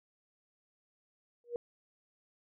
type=tone with exponential growth; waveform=sine; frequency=477.6 Hz; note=A#4; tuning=42 cents sharp; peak=-29 dBFS; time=1.44-1.56 s; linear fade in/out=1 ms; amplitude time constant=26 ms; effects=none